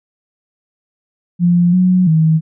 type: tone with pitch steps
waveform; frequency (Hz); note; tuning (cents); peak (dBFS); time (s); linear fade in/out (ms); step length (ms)
sine; 174.7 / 183 / 159.2; F3 / F#3 / D#3; +1 / -19 / +40; -8; 1.39-2.41; 50; 340
effects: none